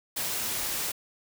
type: noise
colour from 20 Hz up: white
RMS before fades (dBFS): -31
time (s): 0.16-0.92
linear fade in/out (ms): 10
effects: none